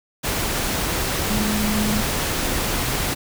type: tone in noise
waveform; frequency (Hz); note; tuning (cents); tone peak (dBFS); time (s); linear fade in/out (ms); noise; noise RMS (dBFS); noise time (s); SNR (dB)
sine; 211.5; G#3; +32; -21; 1.29-2.02; 20; pink; -23; 0.23-3.15; -1
effects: none